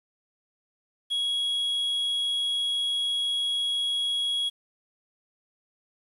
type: tone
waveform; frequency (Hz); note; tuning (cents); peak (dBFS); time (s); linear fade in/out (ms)
triangle; 3322; G#7; 0; -23; 1.1-4.5; 20
effects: resampled to 32000 Hz + 9-bit